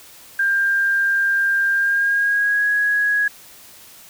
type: tone with pitch glide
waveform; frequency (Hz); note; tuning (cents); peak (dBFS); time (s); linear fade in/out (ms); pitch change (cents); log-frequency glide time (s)
sine; 1595 to 1664.7; G6 to G#6; +30 to +4; -15; 0.39-3.28; 5; +74; 1.73-2.68
effects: white hiss -44 dBFS RMS until 4.09 s